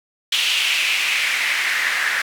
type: noise with band-pass filter sweep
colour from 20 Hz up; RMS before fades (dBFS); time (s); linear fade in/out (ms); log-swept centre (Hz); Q
white; -20; 0.32-2.22; 5; 3000 to 1700; 3.7
effects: none